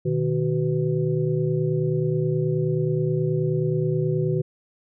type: tone cluster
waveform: sine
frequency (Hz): 125.2 / 154.6 / 373.1 / 500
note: B2 / D#3 / F#4 / B4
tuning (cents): +24 / -11 / +14 / +21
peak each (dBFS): -27 / -23 / -25 / -31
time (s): 0.05-4.42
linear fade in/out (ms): 10
effects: none